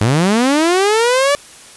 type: linear sweep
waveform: sawtooth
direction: up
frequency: 98.4 to 583 Hz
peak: -7 dBFS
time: 0.01-1.35 s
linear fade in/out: 0 ms
effects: white hiss -39 dBFS RMS until 1.76 s + resampled to 24000 Hz